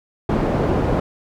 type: low-pass noise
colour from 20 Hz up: white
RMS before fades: -19 dBFS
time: 0.29-1 s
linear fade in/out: 5 ms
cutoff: 490 Hz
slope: 12 dB/octave
effects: none